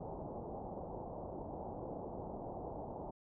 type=low-pass noise; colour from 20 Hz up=white; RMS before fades=-45 dBFS; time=0-3.11 s; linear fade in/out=10 ms; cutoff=860 Hz; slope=48 dB/octave; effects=none